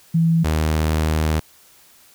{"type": "tone pair in turn", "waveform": ["sine", "sawtooth"], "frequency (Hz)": [164.81, 78.21], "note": ["E3", "D#2"], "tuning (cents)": [0, 10], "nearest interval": "octave + minor second", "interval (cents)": 1290, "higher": "first", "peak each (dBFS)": -13, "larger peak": "neither", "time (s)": [[0.14, 0.44], [0.44, 1.4]], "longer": "second", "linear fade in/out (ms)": 10, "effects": ["white hiss -51 dBFS RMS until 2.14 s"]}